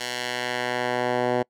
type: tone with band-pass filter sweep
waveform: 10% pulse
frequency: 123.47 Hz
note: B2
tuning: in tune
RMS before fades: -26 dBFS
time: 0-1.43 s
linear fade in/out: 10 ms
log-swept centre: 4300 to 590 Hz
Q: 0.71
effects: noise-tail reverb RT60 0.1 s tail -25 dB re dry